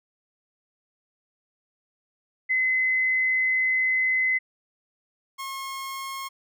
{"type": "tone pair in turn", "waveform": ["sine", "sawtooth"], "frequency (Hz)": [2039, 1080.1], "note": ["C7", "C#6"], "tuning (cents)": [-45, -45], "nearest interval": "major seventh", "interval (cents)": 1100, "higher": "first", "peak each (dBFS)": [-20, -28], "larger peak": "first", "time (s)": [[2.49, 4.39], [5.38, 6.29]], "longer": "first", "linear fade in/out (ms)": 20, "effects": []}